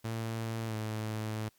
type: tone with pitch glide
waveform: sawtooth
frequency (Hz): 113.1 to 108.93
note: A2 to A2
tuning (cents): +48 to -17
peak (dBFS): -30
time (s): 0.04-1.49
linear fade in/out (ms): 10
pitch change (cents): -65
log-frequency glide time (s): 0.67-0.74
effects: white hiss -69 dBFS RMS until 1.58 s + Opus 48 kbps